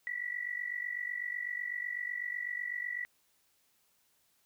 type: tone with amplitude modulation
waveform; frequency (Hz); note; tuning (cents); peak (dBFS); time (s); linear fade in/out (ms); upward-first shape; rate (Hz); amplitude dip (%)
sine; 1951; B6; -22; -31; 0.07-3.05; 0; sine; 48; 80
effects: white hiss -72 dBFS RMS until 4.45 s